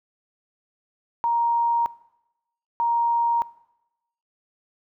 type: tone pair in turn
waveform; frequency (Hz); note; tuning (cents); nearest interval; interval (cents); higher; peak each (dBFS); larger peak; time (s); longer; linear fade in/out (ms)
sine; 937 / 937; A#5 / A#5; +9 / +9; unison; 0; neither; -19; neither; 1.24-1.86 / 2.8-3.42; neither; 0
effects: noise-tail reverb RT60 0.9 s tail -19 dB re dry